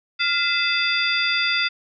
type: tone cluster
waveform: sine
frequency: 1398 / 2035 / 2609 / 3532 / 4785 Hz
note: F6 / C7 / E7 / A7 / D8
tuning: +1 / -49 / -18 / +6 / +32 cents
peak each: -25 dBFS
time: 0.19-1.69 s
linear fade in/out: 20 ms
effects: none